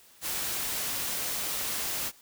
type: noise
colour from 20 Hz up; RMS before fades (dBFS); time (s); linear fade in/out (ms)
white; -32; 0.21-2.12; 50
effects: white hiss -57 dBFS RMS until 2.21 s